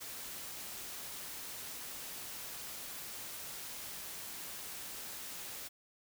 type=noise; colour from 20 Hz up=white; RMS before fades=-45 dBFS; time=0-5.69 s; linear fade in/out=20 ms; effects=none